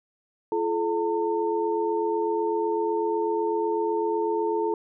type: tone cluster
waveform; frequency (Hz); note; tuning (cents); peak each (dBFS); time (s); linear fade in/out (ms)
sine; 341.2 / 429.2 / 906; F4 / A4 / A#5; -40 / -43 / -50; -28 / -25 / -29; 0.52-4.74; 2
effects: none